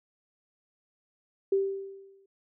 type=tone with exponential decay; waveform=sine; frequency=390.7 Hz; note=G4; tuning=6 cents flat; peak=-20 dBFS; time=1.52-2.26 s; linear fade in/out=5 ms; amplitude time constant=160 ms; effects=none